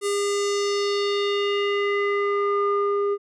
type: tone with low-pass filter sweep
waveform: square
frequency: 404.9 Hz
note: G#4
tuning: 44 cents flat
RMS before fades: -23 dBFS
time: 0.01-3.18 s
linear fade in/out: 50 ms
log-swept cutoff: 9500 to 850 Hz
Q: 2.6
effects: none